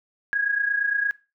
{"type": "tone pair together", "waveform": "sine", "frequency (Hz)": [1644.3, 1673], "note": ["G#6", "G#6"], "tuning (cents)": [-18, 12], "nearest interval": "unison", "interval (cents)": 30, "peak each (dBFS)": [-22, -27], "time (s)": [0.33, 1.11], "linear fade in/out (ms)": 0, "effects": ["noise-tail reverb RT60 0.3 s tail -19 dB re dry"]}